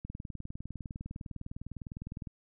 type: click train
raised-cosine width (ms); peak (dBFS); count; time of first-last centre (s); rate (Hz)
5; -28; 45; 0.05-2.272; 19.8
effects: none